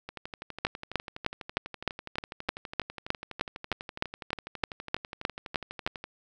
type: two click trains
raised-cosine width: 0.3 ms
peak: -9 / -22 dBFS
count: 18 / 73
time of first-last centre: 0.65-5.865 / 0.09-6.04 s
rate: 3.26 / 12.1 Hz
effects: none